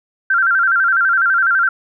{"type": "tone with vibrato", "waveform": "sine", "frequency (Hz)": 1466, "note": "F#6", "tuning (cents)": -16, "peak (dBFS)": -11, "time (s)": [0.3, 1.69], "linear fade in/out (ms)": 5, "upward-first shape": "square", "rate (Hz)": 12, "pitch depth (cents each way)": 97, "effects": []}